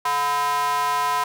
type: tone with high-pass filter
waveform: square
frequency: 143.9 Hz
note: D3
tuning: 35 cents flat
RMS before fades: -22 dBFS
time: 0.05-1.24 s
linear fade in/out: 5 ms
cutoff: 960 Hz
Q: 4.7
effects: none